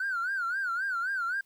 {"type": "tone with vibrato", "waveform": "triangle", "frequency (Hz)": 1477, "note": "F#6", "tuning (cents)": -3, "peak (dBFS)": -25, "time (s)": [0, 1.41], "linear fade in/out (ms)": 5, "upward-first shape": "sine", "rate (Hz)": 3.8, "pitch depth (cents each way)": 150, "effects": ["tanh soft clip ceiling -25 dBFS", "white hiss -69 dBFS RMS until 1.45 s"]}